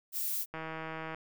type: noise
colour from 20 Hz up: violet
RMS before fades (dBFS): -34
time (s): 0.12-0.46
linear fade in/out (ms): 50
type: click train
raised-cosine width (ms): 0.5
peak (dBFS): -25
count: 98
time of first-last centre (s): 0.54-1.146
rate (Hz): 160
effects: none